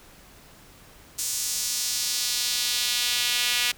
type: tone with high-pass filter sweep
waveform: sawtooth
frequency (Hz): 243.2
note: B3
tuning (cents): -26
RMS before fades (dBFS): -26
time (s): 1.18-3.72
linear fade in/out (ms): 10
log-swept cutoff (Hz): 6900 to 2700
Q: 1.5
effects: pink hiss -51 dBFS RMS until 3.77 s